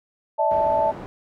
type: chord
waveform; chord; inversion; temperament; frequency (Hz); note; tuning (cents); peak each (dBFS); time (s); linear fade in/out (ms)
sine; D suspended second; none; equal with one note detuned; 587.3 / 645.7 / 880; D5 / E5 / A5; 0 / -36 / 0; -24 / -22 / -20; 0.38-0.92; 20
type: low-pass noise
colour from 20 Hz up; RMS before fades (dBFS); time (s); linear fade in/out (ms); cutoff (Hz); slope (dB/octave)
white; -36; 0.51-1.06; 0; 660; 12
effects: none